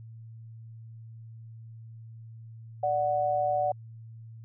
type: tone pair together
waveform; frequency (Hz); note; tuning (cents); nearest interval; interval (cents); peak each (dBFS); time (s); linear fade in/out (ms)
sine; 587.3 / 740; D5 / F#5; 0 / 0; major third; 400; -28 / -26; 2.83-3.72; 5
effects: added 113 Hz sine -43 dBFS peak until 4.44 s